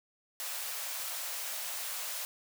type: high-pass noise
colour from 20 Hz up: white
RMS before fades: -38 dBFS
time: 0.4-2.25 s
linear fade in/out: 0 ms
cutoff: 510 Hz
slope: 48 dB/octave
effects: none